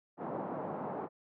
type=band-pass noise; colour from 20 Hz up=white; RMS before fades=-39 dBFS; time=0.17-1.09 s; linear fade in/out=50 ms; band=140 to 910 Hz; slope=24 dB/octave; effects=none